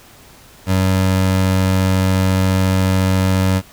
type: tone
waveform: 25% pulse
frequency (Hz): 94.2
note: F#2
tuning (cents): +32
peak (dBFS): -9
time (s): 0.66-3.62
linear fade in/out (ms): 50
effects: pink hiss -44 dBFS RMS until 3.72 s